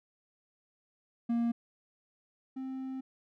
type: tone pair in turn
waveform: triangle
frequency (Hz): 234.3 / 263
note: A#3 / C4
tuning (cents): +9 / +9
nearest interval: major second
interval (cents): 200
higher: second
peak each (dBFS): -25 / -34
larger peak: first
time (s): 1.29-1.52 / 2.56-3.01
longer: second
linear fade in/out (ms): 10
effects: none